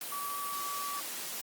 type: tone in noise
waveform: sine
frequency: 1146 Hz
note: D6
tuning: 43 cents flat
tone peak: -36 dBFS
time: 0.12-1 s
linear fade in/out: 2 ms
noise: white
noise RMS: -39 dBFS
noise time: 0.01-1.41 s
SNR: 0 dB
effects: high-pass 200 Hz 12 dB/octave + Opus 32 kbps